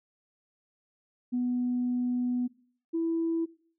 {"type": "tone pair in turn", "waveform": "sine", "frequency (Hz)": [246.9, 330.1], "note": ["B3", "E4"], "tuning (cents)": [0, 2], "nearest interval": "perfect fourth", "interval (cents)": 502, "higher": "second", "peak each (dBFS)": -25, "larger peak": "neither", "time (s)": [[1.32, 2.48], [2.93, 3.46]], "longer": "first", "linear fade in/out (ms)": 20, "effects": ["noise-tail reverb RT60 0.5 s tail -20 dB re dry", "tanh soft clip ceiling -21 dBFS"]}